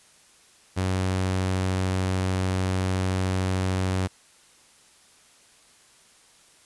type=tone; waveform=sawtooth; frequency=93.5 Hz; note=F#2; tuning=19 cents sharp; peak=-19 dBFS; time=0.76-4.08 s; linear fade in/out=20 ms; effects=white hiss -56 dBFS RMS until 6.65 s + resampled to 24000 Hz